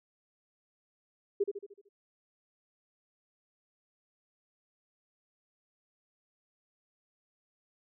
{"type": "tone with echo", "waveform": "sine", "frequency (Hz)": 402.5, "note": "G4", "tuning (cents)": 46, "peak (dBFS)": -24, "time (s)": [1.4, 1.44], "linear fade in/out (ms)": 10, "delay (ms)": 75, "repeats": 6, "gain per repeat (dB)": -6, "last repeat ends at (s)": 1.89, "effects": []}